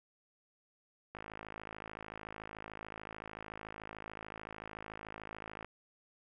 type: click train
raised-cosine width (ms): 0.5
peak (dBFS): -29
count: 242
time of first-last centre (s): 1.15-5.646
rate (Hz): 53.6
effects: none